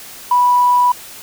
triangle tone, 983 Hz, B5, 8 cents flat, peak -5 dBFS, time 0.31-0.92 s, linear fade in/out 5 ms, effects tanh soft clip ceiling -7 dBFS + white hiss -35 dBFS RMS until 1.22 s

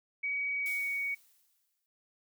sine tone with pitch glide, 2263 to 2240 Hz, C#7 to C#7, +35 to +18 cents, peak -31 dBFS, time 0.23-1.15 s, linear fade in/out 10 ms, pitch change -17 cents, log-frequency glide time 0.6-0.85 s
blue noise with exponential decay, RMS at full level -44 dBFS, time 0.66-1.86 s, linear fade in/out 0 ms, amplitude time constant 260 ms
effects noise-tail reverb RT60 0.1 s tail -20 dB re dry

